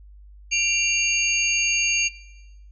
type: tone cluster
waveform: sine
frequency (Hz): 2372 / 2765 / 4617 / 6490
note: D7 / F7 / D8 / G#8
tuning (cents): +17 / -18 / -30 / -41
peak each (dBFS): -24 / -23 / -28 / -25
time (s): 0.51-2.09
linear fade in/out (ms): 20
effects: noise-tail reverb RT60 1.0 s tail -19 dB re dry + added 50 Hz sine -43 dBFS peak until 2.71 s